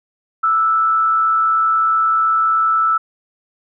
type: tone with frequency modulation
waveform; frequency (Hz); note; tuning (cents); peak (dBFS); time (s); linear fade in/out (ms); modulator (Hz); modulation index
sine; 1318.5; E6; 0; -12; 0.43-2.98; 10; 116; 0.37
effects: none